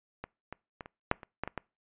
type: clicks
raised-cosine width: 0.5 ms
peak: -23 / -24 / -25 / -30 / -9 / -29 / -17 / -21 / -19 dBFS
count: 9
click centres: 0.24 / 0.526 / 0.808 / 0.859 / 1.114 / 1.232 / 1.436 / 1.476 / 1.577 s
effects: noise-tail reverb RT60 0.3 s tail -25 dB re dry + resampled to 8000 Hz